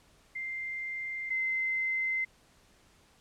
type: tone pair in turn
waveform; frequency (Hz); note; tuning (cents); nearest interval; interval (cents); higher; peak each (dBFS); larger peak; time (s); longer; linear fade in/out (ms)
sine; 2093 / 2069; C7 / C7; 0 / -20; unison; 20; first; -34 / -28; second; 0.35-1.3 / 1.3-2.25; neither; 10
effects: pink hiss -63 dBFS RMS until 3.2 s + low-pass 10000 Hz 12 dB/octave